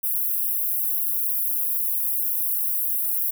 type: high-pass noise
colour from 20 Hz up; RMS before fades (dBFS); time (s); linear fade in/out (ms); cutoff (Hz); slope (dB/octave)
white; -24; 0.03-3.31; 10; 11000; 48
effects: none